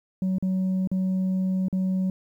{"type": "tone with dropouts", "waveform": "sine", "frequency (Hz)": 187.4, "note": "F#3", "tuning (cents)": 22, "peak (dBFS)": -19, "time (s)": [0.22, 2.1], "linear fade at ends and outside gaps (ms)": 2, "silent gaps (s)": [[0.384, 0.425], [0.874, 0.915], [1.684, 1.727]], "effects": ["tanh soft clip ceiling -21 dBFS", "10-bit"]}